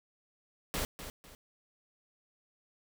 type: noise with echo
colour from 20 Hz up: pink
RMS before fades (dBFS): -34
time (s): 0.74-0.85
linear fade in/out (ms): 0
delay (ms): 250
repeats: 2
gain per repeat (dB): -10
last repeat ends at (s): 1.35
effects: none